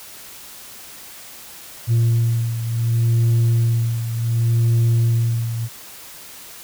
sine beating tone pair, 115.8 / 116.48 Hz, A#2 / A#2, -11 / -1 cents, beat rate 0.68 Hz, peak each -14 / -19 dBFS, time 1.87-5.69 s, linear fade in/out 50 ms, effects tanh soft clip ceiling -12 dBFS + white hiss -39 dBFS RMS until 6.63 s

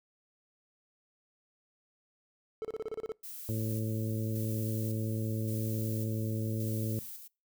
triangle tone bursts, 440 Hz, A4, in tune, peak -31 dBFS, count 9, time 2.62-3.119 s, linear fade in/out 0 ms, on 27 ms, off 32 ms
violet noise with tremolo, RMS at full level -44 dBFS, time 3.23-7.28 s, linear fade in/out 10 ms, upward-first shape square, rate 0.89 Hz, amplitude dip 45%
harmonic tone, 110.1 Hz, A2, 2 cents sharp, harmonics 1 / 2 / 3 / 4 / 5, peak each -32 / -38 / -41 / -44 / -46 dBFS, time 3.49-6.99 s, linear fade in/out 0 ms
effects noise-tail reverb RT60 0.3 s tail -25 dB re dry

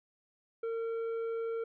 sine tone with tanh clipping, 456.3 Hz, A#4, 37 cents flat, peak -34 dBFS, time 0.63-1.64 s, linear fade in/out 5 ms, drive 7 dB, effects none

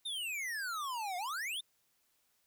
square exponential two-way sweep, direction down then up, 3729 to 698.5 to 3729 Hz, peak -37 dBFS, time 0.05-1.61 s, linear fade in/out 10 ms, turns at 1.17 s, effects white hiss -75 dBFS RMS until 2.46 s

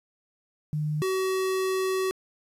sine / square tone pair in turn, 151.4 / 377.9 Hz, D#3 / F#4, -47 / +37 cents, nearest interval octave + major third, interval 1584 cents, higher second, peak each -25 dBFS, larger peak neither, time 0.73-1.02 / 1.02-2.11 s, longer second, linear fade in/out 0 ms, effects resampled to 32000 Hz + 10-bit

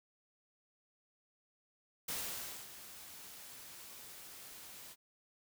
white noise with ADSR envelope, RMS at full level -39 dBFS, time 2.08-4.96 s, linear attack 8 ms, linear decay 580 ms, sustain -13 dB, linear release 48 ms, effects none

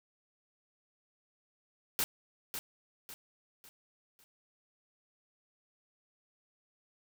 white noise with echo, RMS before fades -31 dBFS, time 1.99-2.04 s, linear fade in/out 0 ms, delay 550 ms, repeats 4, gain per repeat -8 dB, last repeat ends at 4.24 s, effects none

